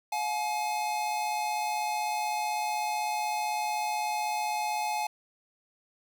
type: tone pair together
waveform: square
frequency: 713 / 848.9 Hz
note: F5 / G#5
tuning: +36 / +38 cents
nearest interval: minor third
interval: 302 cents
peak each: -36 / -30 dBFS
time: 0.12-5.07 s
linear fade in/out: 5 ms
effects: none